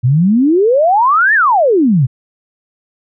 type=exponential two-way sweep; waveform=sine; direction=up then down; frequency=116.54 to 1842 to 116.54 Hz; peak=-7 dBFS; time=0.03-2.07 s; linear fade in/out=20 ms; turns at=1.34 s; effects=none

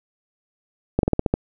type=slowing click train; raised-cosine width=2 ms; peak=-4 dBFS; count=7; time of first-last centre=0.99-1.34 s; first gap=42 ms; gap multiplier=1.13; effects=none

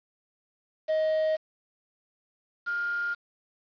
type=tone pair in turn; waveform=triangle / sine; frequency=628 / 1409.8 Hz; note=D#5 / F6; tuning=+16 / +16 cents; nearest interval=octave + major second; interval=1400 cents; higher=second; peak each=-21 / -27 dBFS; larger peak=first; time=0.88-1.37 / 2.66-3.15 s; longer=neither; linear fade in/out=20 ms; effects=resampled to 11025 Hz + 8-bit

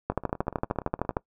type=two click trains; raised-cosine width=1 ms; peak=-11 / -24 dBFS; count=15 / 19; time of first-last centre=0.1-1.169 / 0.12-1.167 s; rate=13.1 / 17.2 Hz; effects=noise-tail reverb RT60 0.1 s tail -23 dB re dry

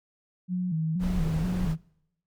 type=tone with vibrato; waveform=sine; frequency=170 Hz; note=F3; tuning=46 cents flat; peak=-25 dBFS; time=0.48-1.78 s; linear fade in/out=50 ms; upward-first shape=square; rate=2.1 Hz; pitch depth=110 cents each way
type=noise; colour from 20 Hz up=brown; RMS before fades=-31 dBFS; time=0.99-1.76 s; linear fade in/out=50 ms
effects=noise-tail reverb RT60 0.8 s tail -24 dB re dry

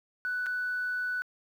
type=tone with dropouts; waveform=sine; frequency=1487 Hz; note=F#6; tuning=8 cents sharp; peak=-28 dBFS; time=0.25-1.22 s; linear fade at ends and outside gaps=0 ms; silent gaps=0.461-0.466 s; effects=tanh soft clip ceiling -25 dBFS + 10-bit

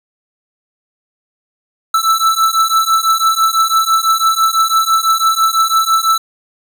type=beating tone pair; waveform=square; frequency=1318.5 / 1324.5 Hz; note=E6 / E6; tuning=0 / +8 cents; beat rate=6 Hz; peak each=-14 dBFS; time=1.94-6.18 s; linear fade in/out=5 ms; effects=none

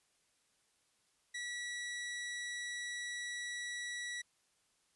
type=tone; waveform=sawtooth; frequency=1940 Hz; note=B6; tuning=31 cents flat; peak=-36 dBFS; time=1.34-4.22 s; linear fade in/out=10 ms; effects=white hiss -75 dBFS RMS until 4.95 s + resampled to 24000 Hz

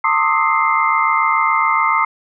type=tone cluster; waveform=sine; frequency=905 / 1066 / 1213 / 1280 / 2092 Hz; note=A5 / C6 / D#6 / D#6 / C7; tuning=+48 / +32 / -44 / +49 / -1 cents; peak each=-19 dBFS; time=0.04-2.05 s; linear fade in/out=5 ms; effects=none

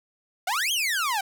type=exponential two-way sweep; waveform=sawtooth; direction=up then down; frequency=681 to 3322 to 751 Hz; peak=-20 dBFS; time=0.47-1.21 s; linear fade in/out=5 ms; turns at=0.72 s; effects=none

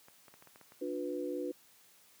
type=clicks; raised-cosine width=0.5 ms; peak=-40 dBFS; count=8; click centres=0.084 / 0.282 / 0.34 / 0.424 / 0.473 / 0.559 / 0.613 / 0.721 s
type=chord; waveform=sine; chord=B diminished; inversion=first; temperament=equal with one note detuned; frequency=293.7 / 358.2 / 493.9 Hz; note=D4 / F4 / B4; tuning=0 / +44 / 0 cents; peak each=-39 dBFS; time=0.81-1.52 s; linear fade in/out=10 ms
effects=white hiss -63 dBFS RMS until 2.2 s + high-pass 100 Hz 12 dB/octave

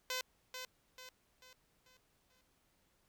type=tone with echo; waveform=5% pulse; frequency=510 Hz; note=C5; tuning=44 cents flat; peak=-25 dBFS; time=0.1-0.21 s; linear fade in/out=2 ms; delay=440 ms; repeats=5; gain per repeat=-7 dB; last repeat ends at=2.41 s; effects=pink hiss -75 dBFS RMS until 3.08 s

